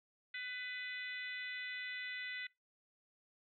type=harmonic tone; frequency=499.3 Hz; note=B4; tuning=19 cents sharp; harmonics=3 / 4 / 5 / 6 / 7 / 8; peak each=-49 / -43 / -51 / -56 / -52 / -56 dBFS; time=0.34-2.47 s; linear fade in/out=5 ms; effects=noise-tail reverb RT60 0.2 s tail -23 dB re dry